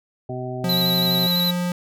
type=harmonic tone; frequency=126.6 Hz; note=B2; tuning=43 cents sharp; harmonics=1 / 2 / 3 / 5 / 6; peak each=-30 / -34 / -32 / -33 / -36 dBFS; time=0.29-1.27 s; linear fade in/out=5 ms
type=tone; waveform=square; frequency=177.2 Hz; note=F3; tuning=25 cents sharp; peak=-22 dBFS; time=0.64-1.72 s; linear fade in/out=2 ms
type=tone with vibrato; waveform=square; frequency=3962 Hz; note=B7; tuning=5 cents sharp; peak=-20 dBFS; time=0.69-1.51 s; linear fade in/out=5 ms; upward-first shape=square; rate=12 Hz; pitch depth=30 cents each way
effects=none